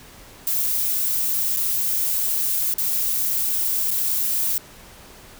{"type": "noise with dropouts", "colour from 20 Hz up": "violet", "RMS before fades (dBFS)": -22, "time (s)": [0.47, 4.58], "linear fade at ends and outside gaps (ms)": 1, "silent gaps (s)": [[1.564, 1.569], [2.739, 2.782], [3.907, 3.913]], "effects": ["pink hiss -45 dBFS RMS until 5.39 s"]}